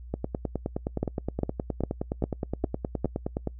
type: two click trains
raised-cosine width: 2 ms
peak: -12 / -15 dBFS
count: 6 / 33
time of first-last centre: 1.03-3.046 / 0.14-3.473 s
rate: 2.48 / 9.6 Hz
effects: noise-tail reverb RT60 0.1 s tail -26 dB re dry + added 60 Hz sine -40 dBFS peak until 3.59 s